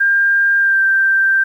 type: tone with pitch glide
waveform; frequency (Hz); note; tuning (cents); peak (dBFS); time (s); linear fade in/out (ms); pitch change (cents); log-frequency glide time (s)
sine; 1600 to 1570.7; G6 to G6; +35 to +3; -10; 0-1.44; 10; -32; 0.58-0.81
effects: 8-bit